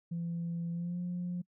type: tone with pitch glide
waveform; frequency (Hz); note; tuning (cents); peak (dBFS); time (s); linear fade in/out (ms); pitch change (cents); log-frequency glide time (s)
sine; 169.4 to 177.31; E3 to F3; +48 to +27; -32; 0.11-1.42; 10; +79; 0.72-0.99
effects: noise-tail reverb RT60 0.1 s tail -26 dB re dry + tanh soft clip ceiling -30 dBFS